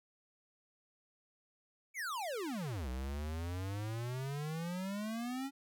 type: exponential two-way sweep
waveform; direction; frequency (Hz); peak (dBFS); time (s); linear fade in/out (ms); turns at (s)
square; down then up; 2354 to 61.74 to 279.2; -38; 1.94-5.51; 50; 2.89
effects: none